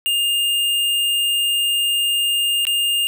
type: tone with dropouts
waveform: square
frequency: 2820 Hz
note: F7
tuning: 16 cents sharp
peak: -17 dBFS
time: 0.06-3.07 s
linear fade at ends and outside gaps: 0 ms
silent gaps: 2.652-2.669 s
effects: none